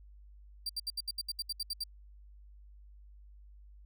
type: tone bursts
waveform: 40% pulse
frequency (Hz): 4699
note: D8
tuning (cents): 0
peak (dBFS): -32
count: 12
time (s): 0.66-1.838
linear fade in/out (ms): 5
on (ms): 34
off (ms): 70
effects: added 50 Hz sine -52 dBFS peak until 3.85 s